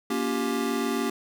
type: chord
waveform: square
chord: G half-diminished seventh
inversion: first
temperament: just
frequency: 235.2 / 282.2 / 352.8 / 392 Hz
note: Bb3 / Db4 / F4 / G4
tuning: +16 / +31 / +18 / 0 cents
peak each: -30 / -31 / -36 / -31 dBFS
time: 0.1-1.1 s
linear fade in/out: 5 ms
effects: none